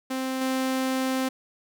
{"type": "tone with level steps", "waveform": "sawtooth", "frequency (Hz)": 261.6, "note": "C4", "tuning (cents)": 0, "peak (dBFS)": [-23, -20], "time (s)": [0.1, 1.29], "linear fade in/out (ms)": 10, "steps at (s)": 0.41, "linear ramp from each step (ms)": 5, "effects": []}